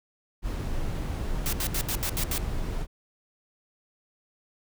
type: noise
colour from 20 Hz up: brown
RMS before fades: -30 dBFS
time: 0.42-2.87 s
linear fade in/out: 50 ms
type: noise bursts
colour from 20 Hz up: white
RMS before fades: -30 dBFS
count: 7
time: 1.46-2.379 s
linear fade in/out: 0 ms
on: 67 ms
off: 75 ms
effects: none